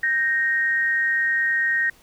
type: tone pair together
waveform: sine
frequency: 1568 / 1864.7 Hz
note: G6 / A#6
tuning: 0 / 0 cents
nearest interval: minor third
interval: 300 cents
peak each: -26 / -19 dBFS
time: 0.03-1.9 s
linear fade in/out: 5 ms
effects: pink hiss -54 dBFS RMS until 2.02 s